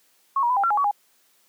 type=tone with pitch steps; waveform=sine; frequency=1096 / 953 / 1001 / 797 / 1364 / 832 / 1130 / 819 Hz; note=C#6 / A#5 / B5 / G5 / F6 / G#5 / C#6 / G#5; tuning=-20 / +38 / +23 / +28 / -41 / +3 / +33 / -24 cents; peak=-18 dBFS; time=0.36-0.912 s; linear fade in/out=5 ms; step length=69 ms; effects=white hiss -62 dBFS RMS until 1.48 s + high-pass 200 Hz 12 dB/octave